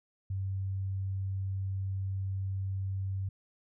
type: tone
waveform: sine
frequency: 96.3 Hz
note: G2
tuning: 30 cents flat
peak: -31 dBFS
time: 0.3-3.29 s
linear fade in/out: 5 ms
effects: none